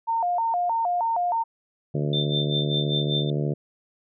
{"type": "tone with vibrato", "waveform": "sine", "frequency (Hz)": 804, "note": "G5", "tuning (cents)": 44, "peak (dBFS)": -21, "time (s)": [0.07, 1.44], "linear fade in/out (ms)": 20, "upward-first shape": "square", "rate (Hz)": 3.2, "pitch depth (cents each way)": 220}
{"type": "harmonic tone", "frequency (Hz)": 73.42, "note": "D2", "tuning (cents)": 0, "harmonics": [2, 3, 4, 5, 6, 7, 8, 9], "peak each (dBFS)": [-24, -33, -34, -32, -34, -38, -38, -41], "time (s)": [1.94, 3.54], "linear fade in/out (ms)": 10}
{"type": "tone with tremolo", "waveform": "sine", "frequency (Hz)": 3568, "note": "A7", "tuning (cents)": 23, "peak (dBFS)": -23, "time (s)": [2.13, 3.3], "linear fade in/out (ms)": 2, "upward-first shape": "sine", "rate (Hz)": 5.1, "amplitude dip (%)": 85}
{"effects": []}